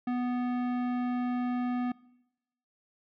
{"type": "tone with tanh clipping", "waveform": "sine", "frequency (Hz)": 246.9, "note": "B3", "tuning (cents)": 0, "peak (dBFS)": -30, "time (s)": [0.07, 1.92], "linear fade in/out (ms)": 5, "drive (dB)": 16, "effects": ["noise-tail reverb RT60 0.9 s tail -22 dB re dry"]}